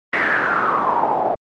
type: noise with low-pass filter sweep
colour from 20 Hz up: pink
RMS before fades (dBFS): -17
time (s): 0.13-1.35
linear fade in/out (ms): 5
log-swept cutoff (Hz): 2000 to 690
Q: 7.1
effects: high-pass 300 Hz 12 dB/octave + Opus 24 kbps